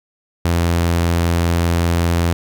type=tone; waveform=sawtooth; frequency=85.1 Hz; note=F2; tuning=44 cents flat; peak=-10 dBFS; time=0.45-2.33 s; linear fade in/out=0 ms; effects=none